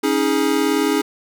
square chord, C# suspended second, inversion none, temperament equal with one note detuned, 277.2 / 316.4 / 415.3 Hz, C#4 / D#4 / G#4, 0 / +29 / 0 cents, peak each -21 dBFS, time 0.03-1.02 s, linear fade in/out 10 ms, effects none

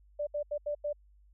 sine tone bursts at uneven times, 588 Hz, D5, 2 cents sharp, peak -30 dBFS, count 5, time 0.19-0.27 / 0.34-0.43 / 0.51-0.58 / 0.66-0.75 / 0.84-0.93 s, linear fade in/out 10 ms, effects added 50 Hz sine -58 dBFS peak until 1.33 s

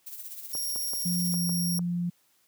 violet noise with tremolo, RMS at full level -38 dBFS, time 0.06-1.36 s, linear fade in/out 10 ms, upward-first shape triangle, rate 16 Hz, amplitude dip 65%
10% pulse tone, 5588 Hz, F8, in tune, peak -24 dBFS, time 0.53-1.79 s, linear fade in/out 5 ms
clicks, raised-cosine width 1 ms, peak -27 dBFS, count 6, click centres 0.552 / 0.76 / 0.935 / 1.341 / 1.494 / 1.792 s
sine tone with pitch glide, 176.9 to 174.57 Hz, F3 to F3, +23 to 0 cents, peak -26 dBFS, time 1.05-2.1 s, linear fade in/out 10 ms, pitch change -23 cents, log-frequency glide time 1.27-1.38 s
effects white hiss -67 dBFS RMS until 2.47 s + high-pass 80 Hz 12 dB/octave

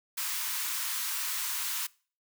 white high-pass noise, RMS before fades -33 dBFS, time 0.17-1.87 s, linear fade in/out 10 ms, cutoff 890 Hz, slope 96 dB/octave, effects noise-tail reverb RT60 0.4 s tail -23 dB re dry

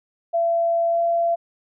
sine tone with pitch glide, 675 to 679.7 Hz, E5 to F5, +41 to -47 cents, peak -17 dBFS, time 0.33-1.36 s, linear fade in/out 20 ms, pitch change +12 cents, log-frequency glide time 0.9-1.01 s, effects none

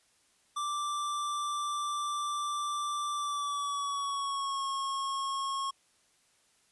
square tone with pitch glide, 1174.7 to 1089.7 Hz, D6 to C#6, 0 to -30 cents, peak -32 dBFS, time 0.56-5.71 s, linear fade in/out 10 ms, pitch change -130 cents, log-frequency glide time 3.13-4.66 s, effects white hiss -68 dBFS RMS until 6.71 s + resampled to 24000 Hz

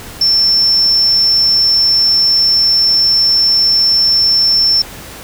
triangle tone, 5380 Hz, E8, 34 cents sharp, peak -5 dBFS, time 0.21-4.82 s, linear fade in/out 5 ms, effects tanh soft clip ceiling -5 dBFS + pink hiss -31 dBFS RMS until 5.23 s

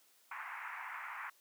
pink band-pass noise, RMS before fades -45 dBFS, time 0.31-1.3 s, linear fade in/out 5 ms, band 880 to 2300 Hz, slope 48 dB/octave, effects white hiss -68 dBFS RMS until 1.4 s + high-pass 300 Hz 12 dB/octave

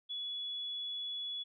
sine tone, 3399 Hz, G#7, 39 cents sharp, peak -37 dBFS, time 0.09-1.44 s, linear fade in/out 20 ms, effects none

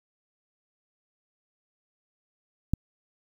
click, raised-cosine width 5 ms, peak -11 dBFS, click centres 2.736 s, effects 8-bit

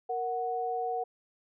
sine tone pair together, 466.2 / 740 Hz, A#4 / F#5, 0 / 0 cents, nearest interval minor sixth, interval 800 cents, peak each -34 / -31 dBFS, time 0.09-1.04 s, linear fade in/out 10 ms, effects none

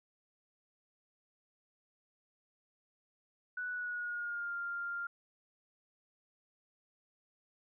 sine tone with pitch glide, 1480 to 1396.9 Hz, F#6 to F6, 0 to 0 cents, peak -36 dBFS, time 3.57-5.07 s, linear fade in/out 5 ms, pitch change -100 cents, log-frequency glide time 3.7-4.55 s, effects none

